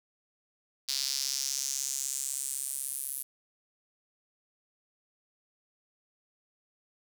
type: tone with high-pass filter sweep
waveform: square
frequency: 68.1 Hz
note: C#2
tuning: 30 cents flat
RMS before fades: -34 dBFS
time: 0.88-3.23 s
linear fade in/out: 10 ms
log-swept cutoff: 4600 to 11000 Hz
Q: 3.2
effects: none